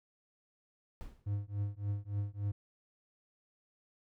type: noise with exponential decay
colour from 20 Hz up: brown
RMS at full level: -42 dBFS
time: 1.01-1.33 s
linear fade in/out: 0 ms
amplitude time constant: 68 ms
type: tone with tremolo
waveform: triangle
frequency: 101.8 Hz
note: G#2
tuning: 34 cents flat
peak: -28 dBFS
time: 1.26-2.52 s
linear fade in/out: 10 ms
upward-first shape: triangle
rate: 3.5 Hz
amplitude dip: 100%
effects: none